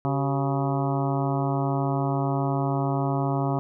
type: harmonic tone with a mistuned harmonic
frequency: 138.59 Hz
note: C#3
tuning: in tune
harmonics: 1 / 2 / 3 / 4 / 5 / 6 / 7 / 8 / 9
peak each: -25 / -29 / -32 / -36 / -31 / -35 / -35 / -38 / -39 dBFS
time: 0.05-3.59 s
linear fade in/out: 0 ms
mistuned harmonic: 3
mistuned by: -110 cents
effects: none